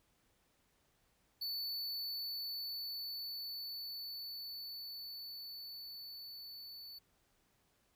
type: tone with level ramp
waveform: square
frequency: 4478 Hz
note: C#8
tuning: 17 cents sharp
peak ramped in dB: -38 to -49 dBFS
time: 1.41-6.99 s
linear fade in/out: 10 ms
effects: pink hiss -75 dBFS RMS until 7.95 s